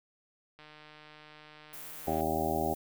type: click train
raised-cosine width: 0.3 ms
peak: -36 dBFS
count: 247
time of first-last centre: 0.59-2.208 s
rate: 152 Hz
type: noise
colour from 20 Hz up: violet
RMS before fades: -45 dBFS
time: 1.73-2.75 s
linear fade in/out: 5 ms
type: harmonic tone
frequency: 79.4 Hz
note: D#2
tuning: 36 cents sharp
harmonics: 1 / 2 / 3 / 4 / 5 / 7 / 8 / 9 / 10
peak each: -40 / -40 / -38 / -37 / -36 / -38 / -38 / -35 / -35 dBFS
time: 2.07-2.74 s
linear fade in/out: 5 ms
effects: none